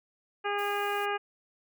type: harmonic tone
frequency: 407.7 Hz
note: G#4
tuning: 32 cents flat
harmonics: 1 / 2 / 3 / 4 / 5 / 6 / 7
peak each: -33 / -33 / -35 / -36 / -43 / -40 / -42 dBFS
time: 0.44-1.18 s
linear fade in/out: 20 ms
type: noise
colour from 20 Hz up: blue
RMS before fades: -48 dBFS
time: 0.58-1.06 s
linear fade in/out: 10 ms
effects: none